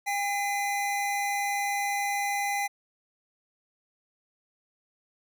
square tone pair together, 807 / 2034 Hz, G#5 / C7, -50 / -50 cents, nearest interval octave + major third, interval 1600 cents, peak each -29 / -32 dBFS, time 0.06-2.68 s, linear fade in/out 20 ms, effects none

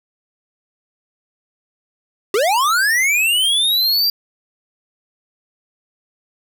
square linear sweep, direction up, 371.5 to 4777 Hz, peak -14 dBFS, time 2.34-4.1 s, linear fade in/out 2 ms, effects none

